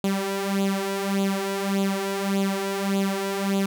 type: tone with flanger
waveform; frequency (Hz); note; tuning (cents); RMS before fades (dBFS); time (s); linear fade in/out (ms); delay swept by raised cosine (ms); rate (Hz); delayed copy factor
sawtooth; 196; G3; 0; -25; 0.04-3.66; 2; 0.27 to 3.07; 1.7; +0.7
effects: none